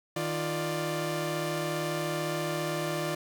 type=tone cluster; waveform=sawtooth; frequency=156.1 / 349.9 / 590 Hz; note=D#3 / F4 / D5; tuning=+6 / +3 / +8 cents; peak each=-30 dBFS; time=0.16-3.15 s; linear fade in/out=5 ms; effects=none